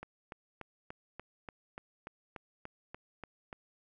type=click train; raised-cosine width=0.5 ms; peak=-28 dBFS; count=13; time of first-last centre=0.03-3.529 s; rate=3.43 Hz; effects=none